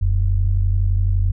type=tone pair together; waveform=sine; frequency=41.29 / 93.1 Hz; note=E1 / F#2; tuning=+4 / +11 cents; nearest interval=octave + major second; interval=1407 cents; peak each=-17 dBFS; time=0.01-1.32 s; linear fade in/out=10 ms; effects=none